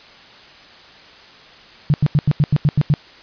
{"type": "tone bursts", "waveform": "sine", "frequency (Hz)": 146.83, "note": "D3", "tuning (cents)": 0, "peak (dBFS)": -10, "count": 9, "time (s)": [1.9, 2.939], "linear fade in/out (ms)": 0, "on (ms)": 39, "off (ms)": 86, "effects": ["white hiss -43 dBFS RMS until 3.22 s", "resampled to 11025 Hz"]}